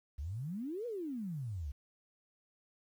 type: exponential two-way sweep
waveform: sine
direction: up then down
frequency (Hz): 64.8 to 499.3 to 64.8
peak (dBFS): -37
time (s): 0.18-1.72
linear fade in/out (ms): 10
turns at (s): 0.86
effects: 11-bit